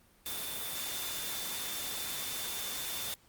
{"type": "tone in noise", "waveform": "sine", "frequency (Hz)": 3552, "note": "A7", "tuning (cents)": 16, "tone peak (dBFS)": -43, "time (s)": [0.26, 3.14], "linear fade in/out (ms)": 0, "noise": "white", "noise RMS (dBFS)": -38, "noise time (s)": [0.26, 3.14], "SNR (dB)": -8, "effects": ["pink hiss -64 dBFS RMS until 3.28 s", "Opus 32 kbps"]}